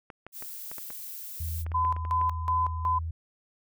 clicks, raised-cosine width 0.5 ms, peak -27 dBFS, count 12, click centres 0.102 / 0.266 / 0.424 / 0.715 / 0.783 / 0.904 / 1.665 / 1.718 / 1.85 / 1.965 / 2.051 / 2.214 s
violet noise, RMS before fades -40 dBFS, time 0.32-1.65 s, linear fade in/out 50 ms
sine tone, 81.6 Hz, E2, 17 cents flat, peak -30 dBFS, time 1.4-3.11 s, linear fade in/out 5 ms
sine tone with tremolo, 1013 Hz, B5, 44 cents sharp, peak -23 dBFS, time 1.74-2.99 s, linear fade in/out 10 ms, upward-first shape square, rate 2.7 Hz, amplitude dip 80%
effects none

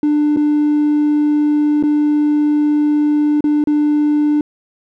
triangle tone with dropouts, 297.3 Hz, D4, 21 cents sharp, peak -8 dBFS, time 0.03-4.41 s, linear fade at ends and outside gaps 2 ms, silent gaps 0.363-0.37 / 1.827-1.836 / 3.407-3.441 / 3.64-3.672 s, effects tanh soft clip ceiling -6 dBFS

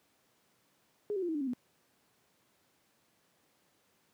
sine tone with pitch steps, 415.3 / 380.8 / 349.2 / 320.2 / 293.7 / 269.3 / 246.9 Hz, G#4 / F#4 / F4 / D#4 / D4 / C#4 / B3, 0 / +50 / 0 / +50 / 0 / -50 / 0 cents, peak -31 dBFS, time 1.1-1.534 s, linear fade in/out 0 ms, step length 62 ms, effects pink hiss -71 dBFS RMS until 4.13 s + high-pass 150 Hz 12 dB/octave

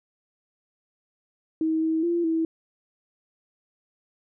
sine tone with pitch steps, 318.8 / 320.7 / 342.6 / 325 Hz, D#4 / E4 / F4 / E4, +42 / -48 / -33 / -24 cents, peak -21 dBFS, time 1.61-2.45 s, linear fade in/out 2 ms, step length 210 ms, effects none

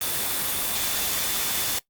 sine tone in noise, 3520 Hz, A7, in tune, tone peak -35 dBFS, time 0.01-1.79 s, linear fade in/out 5 ms, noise white, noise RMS -26 dBFS, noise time 0.01-1.79 s, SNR -12 dB, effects noise-tail reverb RT60 0.1 s tail -19 dB re dry + Opus 32 kbps

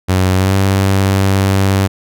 sawtooth tone with pitch glide, 93.1 to 97.05 Hz, F#2 to G2, +11 to -17 cents, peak -6 dBFS, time 0.08-1.88 s, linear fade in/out 20 ms, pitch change +72 cents, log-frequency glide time 0.35-0.54 s, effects none

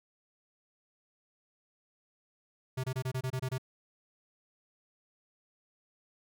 square tone bursts, 129.6 Hz, C3, 16 cents flat, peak -32 dBFS, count 9, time 2.77-3.582 s, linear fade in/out 10 ms, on 68 ms, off 25 ms, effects none

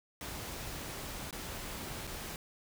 pink noise with dropouts, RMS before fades -42 dBFS, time 0.21-2.36 s, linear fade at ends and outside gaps 1 ms, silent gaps 1.309-1.327 / 2.07-2.074 s, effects none

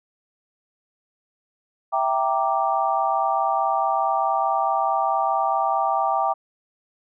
sine chord, E half-diminished seventh, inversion none, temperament equal, 659.3 / 784 / 932.3 / 1174.7 Hz, E5 / G5 / Bb5 / D6, 0 / 0 / 0 / 0 cents, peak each -26 / -22 / -26 / -25 dBFS, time 1.92-6.34 s, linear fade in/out 20 ms, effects none

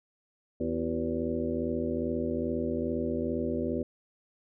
harmonic tone with a mistuned harmonic, 82.41 Hz, E2, in tune, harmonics 1 / 2 / 3 / 4 / 5 / 6 / 7, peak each -39 / -41 / -32 / -36 / -35 / -36 / -38 dBFS, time 0.6-3.83 s, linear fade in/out 5 ms, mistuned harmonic 5, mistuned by -120 cents, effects none

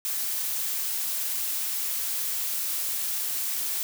blue noise, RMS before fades -29 dBFS, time 0.05-3.83 s, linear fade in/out 0 ms, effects none

